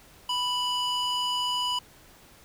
square tone with band-pass filter, 987.8 Hz, B5, in tune, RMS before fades -28 dBFS, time 0.29-1.79 s, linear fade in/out 5 ms, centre 3100 Hz, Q 1.2, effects pink hiss -54 dBFS RMS until 2.44 s

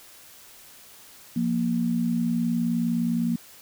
sine tone pair together, 174.61 / 234.3 Hz, F3 / A#3, 0 / +9 cents, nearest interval perfect fourth, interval 509 cents, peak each -27 / -23 dBFS, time 1.36-3.36 s, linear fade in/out 5 ms, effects white hiss -49 dBFS RMS until 3.61 s

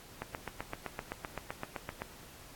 click train, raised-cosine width 0.5 ms, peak -21 dBFS, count 15, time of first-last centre 0.22-2.019 s, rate 7.78 Hz, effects pink hiss -53 dBFS RMS until 2.55 s + AAC 64 kbps

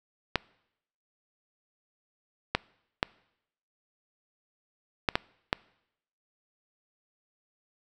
clicks, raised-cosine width 0.3 ms, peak -7 dBFS, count 6, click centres 0.357 / 2.55 / 3.029 / 5.088 / 5.155 / 5.529 s, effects noise-tail reverb RT60 0.8 s tail -24 dB re dry

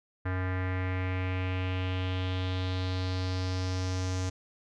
square tone with low-pass filter sweep, 92.5 Hz, F#2, in tune, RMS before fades -31 dBFS, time 0.25-4.3 s, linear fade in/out 10 ms, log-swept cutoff 1700 to 6500 Hz, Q 3.2, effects none

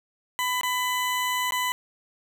20% pulse tone with dropouts, 1000 Hz, B5, 21 cents sharp, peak -19 dBFS, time 0.39-1.72 s, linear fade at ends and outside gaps 0 ms, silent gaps 0.611-0.633 / 1.508-1.522 s, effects none

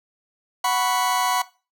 40% pulse chord, F# suspended fourth, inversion none, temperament just, 740 / 986.7 / 1110 Hz, F#5 / B5 / C#6, 0 / -2 / +2 cents, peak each -23 / -22 / -25 dBFS, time 0.64-1.42 s, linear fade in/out 5 ms, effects noise-tail reverb RT60 0.3 s tail -17 dB re dry

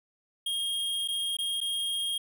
square tone with dropouts, 3243 Hz, G#7, 42 cents flat, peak -29 dBFS, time 0.46-2.18 s, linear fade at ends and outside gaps 5 ms, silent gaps 1.077-1.084 / 1.369-1.386 / 1.605-1.612 s, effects none

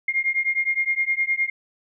sine beating tone pair, 2122 / 2131.7 Hz, C7 / C7, +24 / +32 cents, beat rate 9.7 Hz, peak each -23 dBFS, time 0.08-1.5 s, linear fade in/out 5 ms, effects none

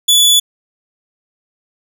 sawtooth tone, 3443 Hz, A7, 38 cents flat, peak -4 dBFS, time 0.08-0.4 s, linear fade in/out 10 ms, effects none

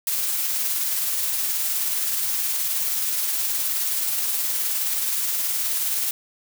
blue noise with tremolo, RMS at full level -23 dBFS, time 0.07-6.11 s, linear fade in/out 2 ms, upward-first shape sine, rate 19 Hz, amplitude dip 25%, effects none

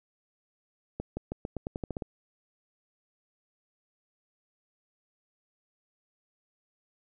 accelerating click train, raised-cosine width 2 ms, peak -20 dBFS, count 11, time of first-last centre 1-2.022 s, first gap 170 ms, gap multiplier 0.88, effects none

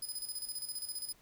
10% pulse tone with tremolo, 5010 Hz, D#8, 11 cents sharp, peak -31 dBFS, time 0.02-1.13 s, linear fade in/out 5 ms, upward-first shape square, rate 15 Hz, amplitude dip 65%, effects pink hiss -65 dBFS RMS until 1.21 s

